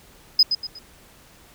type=tone with echo; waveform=sine; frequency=5030 Hz; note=D#8; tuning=18 cents sharp; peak=-9 dBFS; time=0.39-0.43 s; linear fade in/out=5 ms; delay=120 ms; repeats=3; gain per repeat=-9 dB; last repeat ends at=0.79 s; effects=tanh soft clip ceiling -6 dBFS + pink hiss -51 dBFS RMS until 1.54 s